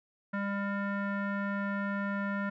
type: tone with low-pass filter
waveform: square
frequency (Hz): 200.1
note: G3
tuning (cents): +36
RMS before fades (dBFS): -33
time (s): 0.33-2.5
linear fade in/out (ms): 10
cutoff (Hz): 1600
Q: 5.3
effects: none